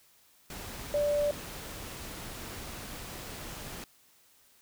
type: tone in noise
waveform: sine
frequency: 585 Hz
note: D5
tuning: 7 cents flat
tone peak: -25 dBFS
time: 0.94-1.31 s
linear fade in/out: 2 ms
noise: pink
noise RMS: -42 dBFS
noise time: 0.5-3.84 s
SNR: +14 dB
effects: white hiss -63 dBFS RMS until 4.61 s